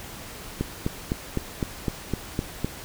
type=click train; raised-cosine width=3 ms; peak=-11 dBFS; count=9; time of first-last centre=0.61-2.646 s; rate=3.93 Hz; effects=pink hiss -40 dBFS RMS until 2.84 s